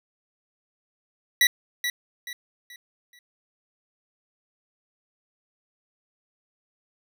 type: tone with echo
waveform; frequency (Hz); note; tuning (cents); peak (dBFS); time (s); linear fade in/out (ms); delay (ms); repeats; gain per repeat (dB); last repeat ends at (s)
25% pulse; 1950; B6; -23; -12; 1.41-1.47; 2; 430; 4; -9; 3.19
effects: none